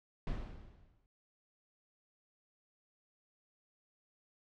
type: noise with exponential decay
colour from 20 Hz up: brown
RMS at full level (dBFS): -35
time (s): 0.27-1.06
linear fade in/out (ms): 1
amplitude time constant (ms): 170
effects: low-pass 4000 Hz 12 dB/octave